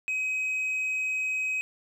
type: tone with tanh clipping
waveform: triangle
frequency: 2532 Hz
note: D#7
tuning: 30 cents sharp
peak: -27 dBFS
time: 0.08-1.61 s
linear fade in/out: 0 ms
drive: 7 dB
effects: none